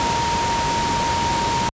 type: tone in noise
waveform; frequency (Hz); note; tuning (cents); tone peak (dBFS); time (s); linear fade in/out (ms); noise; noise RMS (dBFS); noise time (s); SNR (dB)
sine; 934; A#5; +3; -20; 0-1.69; 0; pink; -23; 0-1.69; 0
effects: high-pass 60 Hz 12 dB/octave + resampled to 16000 Hz